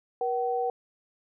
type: tone pair together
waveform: sine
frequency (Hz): 478.8 / 760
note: A#4 / F#5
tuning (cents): +46 / +46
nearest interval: minor sixth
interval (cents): 800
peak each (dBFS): -28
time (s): 0.21-0.7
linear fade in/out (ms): 2
effects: none